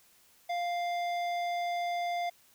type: tone with hard clipping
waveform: triangle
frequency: 698.5 Hz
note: F5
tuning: in tune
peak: -32 dBFS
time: 0.49-2.3 s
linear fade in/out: 10 ms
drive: 16 dB
effects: white hiss -63 dBFS RMS until 2.54 s